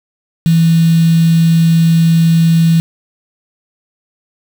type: tone with quantisation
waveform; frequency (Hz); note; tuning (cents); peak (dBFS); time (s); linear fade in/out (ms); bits
sine; 164.81; E3; 0; -6; 0.46-2.8; 0; 4
effects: none